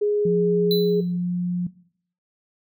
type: tone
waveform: sine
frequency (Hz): 415.3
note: G#4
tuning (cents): 0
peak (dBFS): -18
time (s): 0.01-1.01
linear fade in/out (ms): 10
type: tone with pitch glide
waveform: sine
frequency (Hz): 175.5 to 177.54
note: F3 to F3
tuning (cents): +9 to +29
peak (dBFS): -21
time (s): 0.25-1.67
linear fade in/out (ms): 5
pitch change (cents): +20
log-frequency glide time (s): 0.67-1.32
type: tone with exponential decay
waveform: square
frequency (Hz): 3999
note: B7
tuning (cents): +21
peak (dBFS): -22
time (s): 0.71-1.12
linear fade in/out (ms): 1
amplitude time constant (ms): 88
effects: noise-tail reverb RT60 0.6 s tail -19 dB re dry